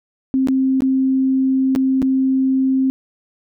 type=tone with dropouts; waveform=sine; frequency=264.2 Hz; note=C4; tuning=17 cents sharp; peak=-13 dBFS; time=0.34-2.9 s; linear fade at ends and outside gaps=0 ms; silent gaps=0.473-0.485 / 0.806-0.821 / 1.751-1.76 / 2.019-2.026 s; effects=none